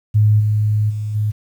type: tone with level steps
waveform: sine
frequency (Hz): 106.2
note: G#2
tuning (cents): +39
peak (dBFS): -9 / -13 / -20 / -15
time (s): 0.14-1.32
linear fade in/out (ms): 20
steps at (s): 0.39 / 0.89 / 1.14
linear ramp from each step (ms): 20
effects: 8-bit